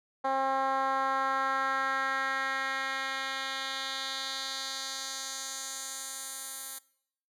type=tone with band-pass filter sweep; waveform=10% pulse; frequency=267.9 Hz; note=C4; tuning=41 cents sharp; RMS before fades=-33 dBFS; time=0.24-6.79 s; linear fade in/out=10 ms; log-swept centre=780 to 11000 Hz; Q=1.7; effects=noise-tail reverb RT60 0.7 s tail -21 dB re dry